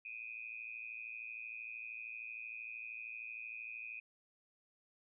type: tone with amplitude modulation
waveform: sine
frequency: 2489 Hz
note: D#7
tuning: in tune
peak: -40 dBFS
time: 0.05-4 s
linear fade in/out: 5 ms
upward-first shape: sine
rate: 113 Hz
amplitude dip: 90%
effects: none